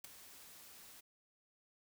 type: noise with ADSR envelope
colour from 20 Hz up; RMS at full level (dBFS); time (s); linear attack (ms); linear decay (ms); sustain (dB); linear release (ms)
white; -45; 0.04-1.01; 4; 12; -12; 14
effects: none